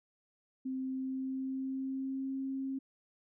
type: tone with pitch glide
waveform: sine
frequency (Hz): 261.6 to 268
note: C4 to C4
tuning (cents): 0 to +42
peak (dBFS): -34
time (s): 0.65-2.79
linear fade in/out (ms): 10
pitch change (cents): +42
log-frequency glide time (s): 0.78-2.34
effects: none